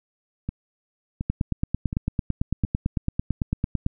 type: two click trains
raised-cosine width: 5 ms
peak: -10 / -15 dBFS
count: 24 / 4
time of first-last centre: 1.3-3.864 / 0.49-2.648 s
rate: 8.97 / 1.39 Hz
effects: none